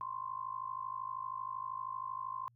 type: tone with amplitude modulation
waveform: sine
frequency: 1046.5 Hz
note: C6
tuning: in tune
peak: -34 dBFS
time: 0.01-2.48 s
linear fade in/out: 0 ms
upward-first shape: sine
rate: 52.8 Hz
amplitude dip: 90%
effects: added 119 Hz sine -65 dBFS peak until 2.55 s